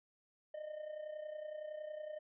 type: tone with amplitude modulation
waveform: triangle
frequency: 611 Hz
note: D#5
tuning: 32 cents flat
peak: -38 dBFS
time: 0.54-2.19 s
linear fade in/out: 5 ms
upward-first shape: sine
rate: 30.8 Hz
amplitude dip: 65%
effects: resampled to 8000 Hz